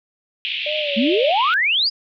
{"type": "band-pass noise", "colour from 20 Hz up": "pink", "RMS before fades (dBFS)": -25, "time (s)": [0.45, 1.54], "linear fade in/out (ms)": 0, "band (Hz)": [2500, 3400], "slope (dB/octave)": 48}
{"type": "tone with vibrato", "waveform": "sine", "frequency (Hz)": 587.3, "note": "D5", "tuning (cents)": 0, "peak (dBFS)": -23, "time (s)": [0.66, 1.31], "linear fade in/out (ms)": 5, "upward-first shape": "sine", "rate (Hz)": 2.5, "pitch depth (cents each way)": 75}
{"type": "exponential sweep", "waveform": "sine", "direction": "up", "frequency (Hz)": [207.7, 5120], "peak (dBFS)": -15, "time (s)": [0.96, 1.9], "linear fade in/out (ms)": 20}
{"effects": []}